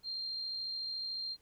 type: tone with amplitude modulation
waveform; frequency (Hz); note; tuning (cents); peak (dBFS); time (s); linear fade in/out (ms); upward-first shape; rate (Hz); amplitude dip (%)
sine; 4186; C8; 0; -35; 0.03-1.37; 50; sine; 73.9; 30
effects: pink hiss -70 dBFS RMS until 1.41 s